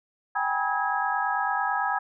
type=tone cluster; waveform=sine; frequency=774 / 823 / 972 / 1278 / 1650 Hz; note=G5 / G#5 / B5 / D#6 / G#6; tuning=-22 / -16 / -28 / +46 / -12 cents; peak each=-30 dBFS; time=0.35-1.99 s; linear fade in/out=10 ms; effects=none